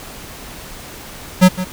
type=tone with echo; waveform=square; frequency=183.9 Hz; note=F#3; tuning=10 cents flat; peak=-5 dBFS; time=1.41-1.49 s; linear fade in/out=20 ms; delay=160 ms; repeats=1; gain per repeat=-14 dB; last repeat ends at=1.65 s; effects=pink hiss -34 dBFS RMS until 1.72 s